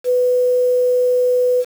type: tone with quantisation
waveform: sine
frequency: 497.6 Hz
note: B4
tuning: 13 cents sharp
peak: -12 dBFS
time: 0.04-1.65 s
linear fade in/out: 50 ms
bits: 6
effects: none